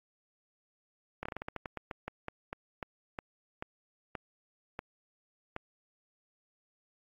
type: slowing click train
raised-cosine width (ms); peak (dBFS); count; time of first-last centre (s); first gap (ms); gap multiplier
0.5; -22; 20; 1.23-5.564; 25; 1.21
effects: AAC 64 kbps